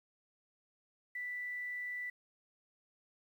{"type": "tone with quantisation", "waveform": "sine", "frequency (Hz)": 1975.5, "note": "B6", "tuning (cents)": 0, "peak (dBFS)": -38, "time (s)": [1.15, 2.1], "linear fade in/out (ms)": 5, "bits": 11, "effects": []}